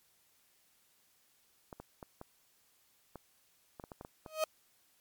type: clicks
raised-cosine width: 1 ms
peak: -31 dBFS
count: 11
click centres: 1.728 / 1.8 / 2.028 / 2.214 / 3.157 / 3.798 / 3.839 / 3.918 / 4.011 / 4.049 / 4.262 s
type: tone with exponential growth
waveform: 35% pulse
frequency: 628 Hz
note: D#5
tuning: 16 cents sharp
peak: -25 dBFS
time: 4.25-4.44 s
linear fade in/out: 2 ms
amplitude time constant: 40 ms
effects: white hiss -70 dBFS RMS until 5 s + MP3 96 kbps